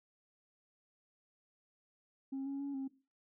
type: tone with pitch steps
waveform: sine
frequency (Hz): 270 / 276.4 / 280.5 / 268.8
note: C#4 / C#4 / C#4 / C4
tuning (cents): -45 / -5 / +21 / +47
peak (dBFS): -35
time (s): 2.32-2.88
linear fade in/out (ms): 10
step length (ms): 140
effects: noise-tail reverb RT60 0.3 s tail -17 dB re dry + tanh soft clip ceiling -35 dBFS